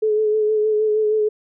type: tone with vibrato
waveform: sine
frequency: 428.9 Hz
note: A4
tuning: 44 cents flat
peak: -15 dBFS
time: 0.02-1.29 s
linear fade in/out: 10 ms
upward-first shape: sine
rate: 6.4 Hz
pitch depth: 27 cents each way
effects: none

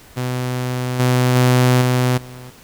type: tone with level steps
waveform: sawtooth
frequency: 125.8 Hz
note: B2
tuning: 32 cents sharp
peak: -16 / -9 / -7 / -10 / -30 dBFS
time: 0.16-2.51 s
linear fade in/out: 20 ms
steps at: 0.99 / 1.35 / 1.81 / 2.17 s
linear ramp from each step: 10 ms
effects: pink hiss -45 dBFS RMS until 2.63 s

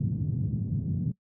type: band-pass noise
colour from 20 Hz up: white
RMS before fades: -29 dBFS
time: 0-1.12 s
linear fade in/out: 10 ms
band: 100 to 170 Hz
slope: 24 dB/octave
effects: noise-tail reverb RT60 0.1 s tail -21 dB re dry

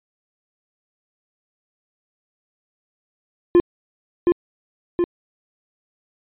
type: tone with echo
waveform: triangle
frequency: 349.2 Hz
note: F4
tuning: in tune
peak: -7 dBFS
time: 3.55-3.6 s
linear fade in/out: 0 ms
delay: 720 ms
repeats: 2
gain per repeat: -3 dB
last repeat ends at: 5.04 s
effects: resampled to 8000 Hz

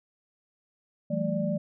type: tone cluster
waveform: sine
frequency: 167.1 / 192.8 / 219.6 / 589 Hz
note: E3 / G3 / A3 / D5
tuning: +24 / -28 / -3 / +5 cents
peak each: -31 dBFS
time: 1.1-1.58 s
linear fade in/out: 10 ms
effects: none

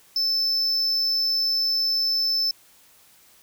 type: tone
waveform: triangle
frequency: 5274 Hz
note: E8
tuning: in tune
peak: -19 dBFS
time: 0.16-2.51 s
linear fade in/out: 2 ms
effects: white hiss -55 dBFS RMS until 3.42 s

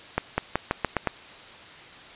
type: accelerating click train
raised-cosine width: 0.5 ms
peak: -7 dBFS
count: 7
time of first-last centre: 0.18-1.073 s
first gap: 200 ms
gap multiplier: 0.88
effects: white hiss -45 dBFS RMS until 2.15 s + resampled to 8000 Hz

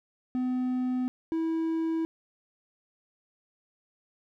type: tone pair in turn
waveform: triangle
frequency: 253 / 325.3 Hz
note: B3 / E4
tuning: +42 / -23 cents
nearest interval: major third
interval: 435 cents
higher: second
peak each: -24 dBFS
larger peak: neither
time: 0.35-1.08 / 1.32-2.05 s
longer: neither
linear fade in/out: 0 ms
effects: none

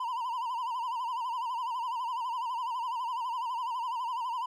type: tone with vibrato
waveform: triangle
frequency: 968 Hz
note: B5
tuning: 35 cents flat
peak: -29 dBFS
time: 0-4.46 s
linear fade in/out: 5 ms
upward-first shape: sine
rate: 12 Hz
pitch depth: 110 cents each way
effects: none

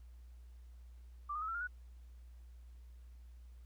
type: tone with pitch steps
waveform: sine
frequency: 1174.7 / 1228.8 / 1285.5 / 1344.7 / 1406.7 / 1471.5 Hz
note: D6 / D#6 / E6 / E6 / F6 / F#6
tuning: 0 / -22 / -44 / +34 / +12 / -10 cents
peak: -37 dBFS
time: 1.29-1.674 s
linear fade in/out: 10 ms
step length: 64 ms
effects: added 60 Hz sine -52 dBFS peak until 3.65 s + pink hiss -75 dBFS RMS until 3.65 s

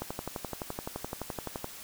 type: click train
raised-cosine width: 1 ms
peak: -20 dBFS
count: 20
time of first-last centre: 0.02-1.644 s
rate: 11.7 Hz
effects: white hiss -46 dBFS RMS until 1.83 s

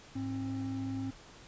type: tone pair together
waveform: triangle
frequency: 105.3 / 266.6 Hz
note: G#2 / C4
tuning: +24 / +33 cents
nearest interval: octave + major third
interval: 1609 cents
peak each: -37 / -33 dBFS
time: 0.15-1.11 s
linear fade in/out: 10 ms
effects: pink hiss -54 dBFS RMS until 1.47 s + resampled to 16000 Hz

